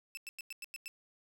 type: tone bursts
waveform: sawtooth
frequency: 2637 Hz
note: E7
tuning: in tune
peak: -38 dBFS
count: 7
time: 0.15-0.88 s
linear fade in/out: 0 ms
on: 22 ms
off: 96 ms
effects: none